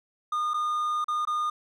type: tone with dropouts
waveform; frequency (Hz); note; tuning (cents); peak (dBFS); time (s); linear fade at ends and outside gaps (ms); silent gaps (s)
triangle; 1220; D#6; -34; -23; 0.32-1.5; 5; 0.536-0.541 / 1.044-1.082 / 1.252-1.272
effects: none